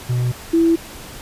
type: tone pair in turn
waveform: triangle / sine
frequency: 123.47 / 331.4 Hz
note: B2 / E4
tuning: 0 / +9 cents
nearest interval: octave + perfect fourth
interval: 1709 cents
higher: second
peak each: -14 / -11 dBFS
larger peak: second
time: 0.09-0.32 / 0.53-0.76 s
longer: neither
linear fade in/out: 10 ms
effects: pink hiss -36 dBFS RMS until 1.21 s + resampled to 32000 Hz